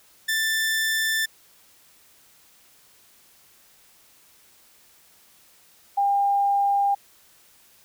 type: tone pair in turn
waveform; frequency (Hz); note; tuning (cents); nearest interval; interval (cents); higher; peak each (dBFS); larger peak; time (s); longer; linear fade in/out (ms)
sawtooth / sine; 1771 / 801.3; A6 / G5; +11 / +38; octave + major second; 1373; first; -18; neither; 0.28-1.26 / 5.97-6.95; neither; 10
effects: white hiss -56 dBFS RMS until 7.84 s